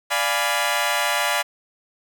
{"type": "chord", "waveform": "15% pulse", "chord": "D diminished seventh", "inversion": "none", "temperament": "equal", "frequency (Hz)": [587.3, 698.5, 830.6, 987.8], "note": ["D5", "F5", "Ab5", "Cb6"], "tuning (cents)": [0, 0, 0, 0], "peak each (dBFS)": -19, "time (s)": [0.1, 1.43], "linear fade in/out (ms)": 20, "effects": []}